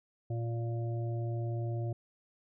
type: harmonic tone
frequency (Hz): 116.54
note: A#2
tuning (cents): 0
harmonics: 1 / 3 / 5 / 6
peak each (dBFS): -32 / -42 / -46 / -48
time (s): 0.3-1.93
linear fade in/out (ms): 5
effects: none